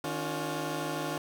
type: tone cluster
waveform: 15% pulse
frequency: 154.3 / 281.7 / 355.3 Hz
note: D#3 / C#4 / F4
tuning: -14 / +28 / +30 cents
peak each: -30 dBFS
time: 0.04-1.18 s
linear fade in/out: 2 ms
effects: none